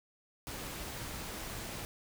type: noise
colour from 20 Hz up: pink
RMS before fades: -42 dBFS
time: 0.47-1.85 s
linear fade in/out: 0 ms
effects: none